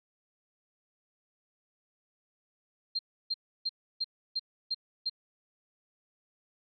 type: tone bursts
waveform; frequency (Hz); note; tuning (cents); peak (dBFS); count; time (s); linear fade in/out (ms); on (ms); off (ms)
sine; 4186; C8; 0; -28; 7; 2.95-5.097; 10; 41; 310
effects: none